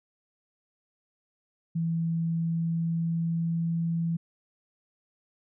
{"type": "tone with pitch glide", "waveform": "sine", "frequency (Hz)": [165.4, 166.74], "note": ["E3", "E3"], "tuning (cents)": [6, 20], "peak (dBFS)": -25, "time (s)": [1.75, 4.17], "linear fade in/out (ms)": 10, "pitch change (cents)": 14, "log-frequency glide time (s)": [2.18, 3.78], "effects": []}